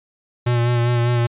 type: tone with vibrato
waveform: square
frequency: 120 Hz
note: B2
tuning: 49 cents flat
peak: -16 dBFS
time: 0.46-1.27 s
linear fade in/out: 10 ms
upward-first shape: sine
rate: 5 Hz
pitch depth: 28 cents each way
effects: resampled to 8000 Hz